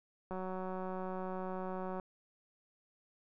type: click train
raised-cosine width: 1 ms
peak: -28 dBFS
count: 315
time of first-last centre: 0.31-1.998 s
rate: 186 Hz
effects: none